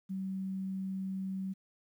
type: tone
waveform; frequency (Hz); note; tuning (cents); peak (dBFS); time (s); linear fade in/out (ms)
sine; 190.8; G3; -47; -34; 0.09-1.54; 20
effects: 11-bit